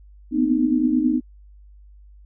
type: tone cluster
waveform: sine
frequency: 230.5 / 245.2 / 254.4 / 307.5 Hz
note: A#3 / B3 / C4 / D#4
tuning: -19 / -12 / -48 / -20 cents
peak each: -29 / -24 / -20 / -20 dBFS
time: 0.31-1.21 s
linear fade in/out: 50 ms
effects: added 50 Hz sine -44 dBFS peak until 2.25 s